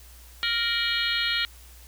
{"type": "harmonic tone with a mistuned harmonic", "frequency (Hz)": 466.2, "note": "A#4", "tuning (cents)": 0, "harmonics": [3, 4, 5, 6, 7, 8, 9], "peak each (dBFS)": [-31, -31, -31, -31, -31, -31, -31], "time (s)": [0.43, 1.45], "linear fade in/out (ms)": 0, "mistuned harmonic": 6, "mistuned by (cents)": 75, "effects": ["added 60 Hz sine -47 dBFS peak until 1.87 s", "white hiss -52 dBFS RMS until 1.87 s"]}